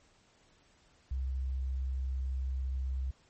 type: tone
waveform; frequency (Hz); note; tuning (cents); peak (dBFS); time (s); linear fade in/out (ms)
sine; 65.41; C2; 0; -31; 1.11-3.11; 5
effects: pink hiss -66 dBFS RMS until 3.29 s + MP3 32 kbps